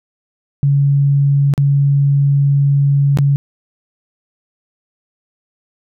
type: tone with dropouts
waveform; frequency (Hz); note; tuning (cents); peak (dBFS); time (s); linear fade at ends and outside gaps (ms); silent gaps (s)
sine; 140.7; C#3; +26; -9; 0.63-3.36; 0; 1.538-1.578 / 3.173-3.187
effects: none